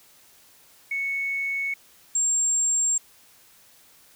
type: tone pair in turn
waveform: sine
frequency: 2212 / 7440 Hz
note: C#7 / A#8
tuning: -4 / -4 cents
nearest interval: octave + major sixth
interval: 2100 cents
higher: second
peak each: -24 / -18 dBFS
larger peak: second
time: 0.91-1.74 / 2.15-2.98 s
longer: neither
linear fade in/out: 5 ms
effects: tanh soft clip ceiling -18 dBFS + white hiss -55 dBFS RMS until 4.15 s